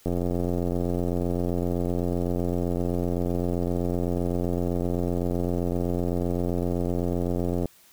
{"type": "click train", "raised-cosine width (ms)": 2, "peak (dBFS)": -14, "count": 668, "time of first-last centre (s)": [0.06, 7.657], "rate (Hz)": 87.8, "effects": ["white hiss -56 dBFS RMS until 7.92 s"]}